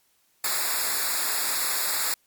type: noise with comb filter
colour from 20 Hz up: white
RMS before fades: -26 dBFS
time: 0.44-2.14 s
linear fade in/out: 2 ms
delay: 0.33 ms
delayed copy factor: -0.95
effects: white hiss -66 dBFS RMS until 2.26 s + MP3 96 kbps